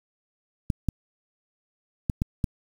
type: clicks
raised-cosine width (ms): 5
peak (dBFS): -11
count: 5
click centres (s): 0.702 / 0.887 / 2.098 / 2.219 / 2.442
effects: 7-bit